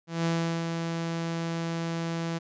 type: tone with ADSR envelope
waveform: sawtooth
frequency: 166.4 Hz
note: E3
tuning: 17 cents sharp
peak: -20 dBFS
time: 0.07-2.39 s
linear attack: 180 ms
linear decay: 380 ms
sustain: -5 dB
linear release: 18 ms
effects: resampled to 16000 Hz